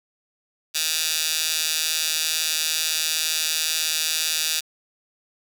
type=tone with high-pass filter; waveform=15% pulse; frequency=157.8 Hz; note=D#3; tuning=25 cents sharp; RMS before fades=-24 dBFS; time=0.74-4.61 s; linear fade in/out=20 ms; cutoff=4000 Hz; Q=1.2; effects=none